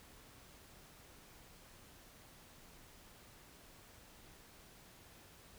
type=silence; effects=pink hiss -60 dBFS RMS until 5.58 s